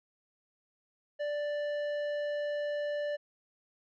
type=tone with tanh clipping; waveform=sine; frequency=587.3 Hz; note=D5; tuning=in tune; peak=-33 dBFS; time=1.19-3.17 s; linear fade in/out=20 ms; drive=11 dB; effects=none